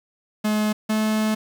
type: tone pair in turn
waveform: 45% pulse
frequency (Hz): 212.9 / 216.5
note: G#3 / A3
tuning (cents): +43 / -28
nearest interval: unison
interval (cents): 29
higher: second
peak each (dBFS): -19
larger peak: neither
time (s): 0.44-0.73 / 0.89-1.35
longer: second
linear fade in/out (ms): 10
effects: 8-bit